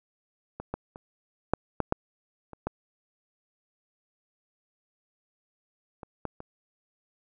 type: clicks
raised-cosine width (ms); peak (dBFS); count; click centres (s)
1; -22 / -17 / -28 / -8 / -11 / -9 / -28 / -15 / -26 / -18 / -26; 11; 0.6 / 0.74 / 0.959 / 1.536 / 1.803 / 1.924 / 2.533 / 2.67 / 6.032 / 6.253 / 6.404
effects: none